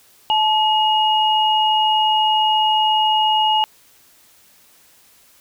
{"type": "tone pair together", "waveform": "sine", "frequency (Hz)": [865.8, 2878], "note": ["A5", "F#7"], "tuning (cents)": [-28, -49], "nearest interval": "octave + major sixth", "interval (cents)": 2079, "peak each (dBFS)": [-15, -18], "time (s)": [0.3, 3.64], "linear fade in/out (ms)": 0, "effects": ["white hiss -52 dBFS RMS until 5.4 s"]}